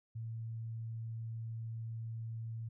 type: tone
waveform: sine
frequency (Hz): 113.4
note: A#2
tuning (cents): -47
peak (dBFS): -39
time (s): 0.15-2.69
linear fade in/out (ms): 10
effects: none